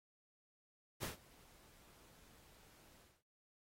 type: noise with ADSR envelope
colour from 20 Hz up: pink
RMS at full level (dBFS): -42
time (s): 1-3.23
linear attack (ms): 33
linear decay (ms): 130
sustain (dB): -24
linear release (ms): 230
effects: AAC 48 kbps